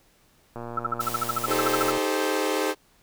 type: click train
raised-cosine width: 1 ms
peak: -22 dBFS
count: 168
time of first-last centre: 0.56-1.975 s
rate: 118 Hz
type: tone bursts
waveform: sine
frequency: 1318.5 Hz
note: E6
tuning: in tune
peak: -21 dBFS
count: 16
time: 0.77-1.903 s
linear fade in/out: 5 ms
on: 23 ms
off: 51 ms
type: noise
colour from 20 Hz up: white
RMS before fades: -35 dBFS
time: 1-1.92 s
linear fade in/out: 10 ms
type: chord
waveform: sawtooth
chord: A half-diminished seventh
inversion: second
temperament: equal with one note detuned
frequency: 311.1 / 392 / 431.7 / 523.3 Hz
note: Eb4 / G4 / A4 / C5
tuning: 0 / 0 / -33 / 0 cents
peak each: -25 dBFS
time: 1.46-2.75 s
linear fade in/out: 50 ms
effects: pink hiss -61 dBFS RMS until 3.02 s